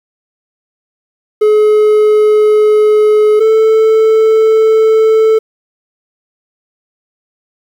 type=tone pair in turn; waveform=triangle; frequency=425.4 / 440.4 Hz; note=G#4 / A4; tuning=+42 / +2 cents; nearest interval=minor second; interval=60 cents; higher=second; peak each=-3 dBFS; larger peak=neither; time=1.41-3.4 / 3.4-5.39 s; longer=neither; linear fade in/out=10 ms; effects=7-bit